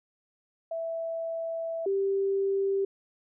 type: tone pair in turn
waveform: sine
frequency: 659.3 / 392 Hz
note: E5 / G4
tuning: 0 / 0 cents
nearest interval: major sixth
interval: 900 cents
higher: first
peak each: -30 / -24 dBFS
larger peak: second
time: 0.71-1.86 / 1.86-2.85 s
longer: first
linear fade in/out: 5 ms
effects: none